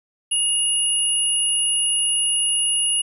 sine tone pair together, 2858 / 10256 Hz, F7 / E9, +39 / -49 cents, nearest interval octave + minor seventh, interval 2212 cents, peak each -22 / -19 dBFS, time 0.31-3.02 s, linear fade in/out 10 ms, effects none

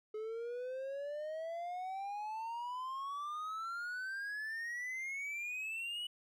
triangle exponential sweep, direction up, 425.8 to 2960 Hz, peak -37 dBFS, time 0.14-6.07 s, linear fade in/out 5 ms, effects none

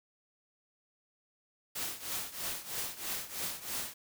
white noise with tremolo, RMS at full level -35 dBFS, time 1.75-3.94 s, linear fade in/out 10 ms, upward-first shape triangle, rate 3.1 Hz, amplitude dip 85%, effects none

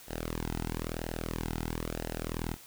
sawtooth tone with flanger, 40.69 Hz, E1, 22 cents flat, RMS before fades -36 dBFS, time 0.07-2.57 s, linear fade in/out 50 ms, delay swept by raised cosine 0.85 to 1.79 ms, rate 1 Hz, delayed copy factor -0.7, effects white hiss -52 dBFS RMS until 2.66 s

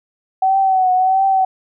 sine tone with vibrato, 756 Hz, F#5, 37 cents sharp, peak -11 dBFS, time 0.42-1.45 s, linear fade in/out 5 ms, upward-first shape triangle, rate 1.5 Hz, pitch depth 54 cents each way, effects none

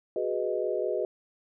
sine chord, G# minor seventh, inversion third, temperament equal, 370 / 415.3 / 493.9 / 622.3 Hz, F#4 / G#4 / B4 / D#5, 0 / 0 / 0 / 0 cents, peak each -32 dBFS, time 0.16-1.05 s, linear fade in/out 2 ms, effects none

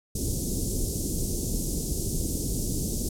pink band-stop noise, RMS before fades -28 dBFS, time 0.15-3.09 s, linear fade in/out 5 ms, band 400 to 6000 Hz, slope 24 dB/octave, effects low-pass 12000 Hz 12 dB/octave

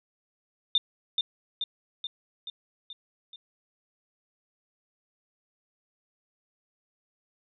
sine tone with echo, 3609 Hz, A7, 43 cents sharp, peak -19 dBFS, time 0.75-0.78 s, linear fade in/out 2 ms, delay 430 ms, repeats 6, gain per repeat -4 dB, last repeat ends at 3.36 s, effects none

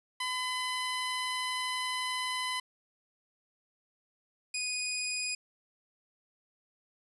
15% pulse tone pair in turn, 1011 / 2479 Hz, B5 / D#7, +40 / -7 cents, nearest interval octave + major third, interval 1553 cents, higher second, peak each -25 dBFS, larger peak neither, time 0.2-2.6 / 4.54-5.35 s, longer first, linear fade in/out 5 ms, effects resampled to 24000 Hz

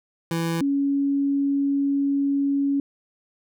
25% pulse / sine tone pair in turn, 166.2 / 279.5 Hz, E3 / C#4, +15 / +14 cents, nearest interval major sixth, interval 899 cents, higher second, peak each -19 dBFS, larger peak neither, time 0.31-0.61 / 0.61-2.8 s, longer second, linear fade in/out 2 ms, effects none

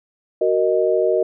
sine chord, D# minor, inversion first, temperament just, 373.4 / 466.7 / 622.3 Hz, F#4 / A#4 / D#5, +16 / +2 / 0 cents, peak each -19 dBFS, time 0.41-1.23 s, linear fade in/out 5 ms, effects none

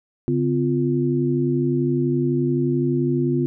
sine tone cluster, 141 / 256.7 / 348.4 Hz, C#3 / C4 / F4, +30 / -33 / -4 cents, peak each -22 dBFS, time 0.28-3.46 s, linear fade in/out 0 ms, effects none

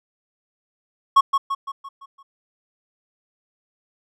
triangle tone with echo, 1100 Hz, C#6, 14 cents flat, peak -7 dBFS, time 1.16-1.21 s, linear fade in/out 10 ms, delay 170 ms, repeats 6, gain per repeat -6 dB, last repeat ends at 2.23 s, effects none

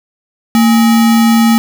sine tone with sample-and-hold, 227.6 Hz, A#3, 41 cents flat, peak -5 dBFS, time 0.55-1.58 s, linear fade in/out 0 ms, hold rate 1050 Hz, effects none

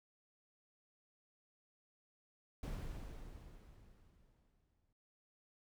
brown noise with exponential decay, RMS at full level -41 dBFS, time 2.63-4.93 s, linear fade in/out 2 ms, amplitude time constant 500 ms, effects none

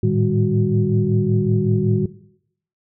sine tone cluster, 107.5 / 112.8 / 153.2 / 198.3 / 368.5 Hz, A2 / A2 / D#3 / G3 / F#4, -40 / +44 / -27 / +20 / -7 cents, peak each -21 dBFS, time 0.03-2.06 s, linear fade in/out 5 ms, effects noise-tail reverb RT60 0.7 s tail -17 dB re dry + tanh soft clip ceiling -3 dBFS

